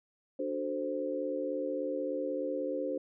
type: chord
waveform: sine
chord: D dominant seventh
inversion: none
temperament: equal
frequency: 293.7 / 370 / 440 / 523.3 Hz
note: D4 / F#4 / A4 / C5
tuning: 0 / 0 / 0 / 0 cents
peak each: -37 / -40 / -40 / -34 dBFS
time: 0.39-2.98 s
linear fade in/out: 5 ms
effects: none